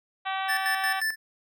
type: harmonic tone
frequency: 383.9 Hz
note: G4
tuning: 36 cents flat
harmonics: 2 / 3 / 4 / 5 / 6 / 7 / 8 / 9 / 10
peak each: -30 / -34 / -36 / -38 / -40 / -41 / -42 / -43 / -44 dBFS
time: 0.25-1.01 s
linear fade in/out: 20 ms
type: tone with tremolo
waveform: square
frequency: 1760 Hz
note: A6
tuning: in tune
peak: -25 dBFS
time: 0.48-1.16 s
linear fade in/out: 20 ms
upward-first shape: square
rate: 5.6 Hz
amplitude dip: 70%
effects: none